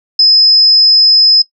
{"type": "tone", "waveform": "sine", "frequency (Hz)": 5100, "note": "D#8", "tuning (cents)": 42, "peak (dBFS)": -3, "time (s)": [0.19, 1.42], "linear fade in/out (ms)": 5, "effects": ["noise-tail reverb RT60 0.1 s tail -18 dB re dry"]}